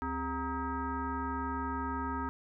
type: tone with frequency modulation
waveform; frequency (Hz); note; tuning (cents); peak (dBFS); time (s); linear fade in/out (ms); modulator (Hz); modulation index
sine; 599; D5; +34; -32; 0.02-2.29; 0; 336; 2.4
effects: none